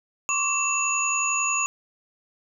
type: tone cluster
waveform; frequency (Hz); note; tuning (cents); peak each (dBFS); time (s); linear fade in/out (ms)
sine; 1079 / 1150 / 2676 / 6820; C#6 / D6 / E7 / G#8; -47 / -37 / +25 / +45; -31 / -29 / -26 / -25; 0.29-1.66; 0
effects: none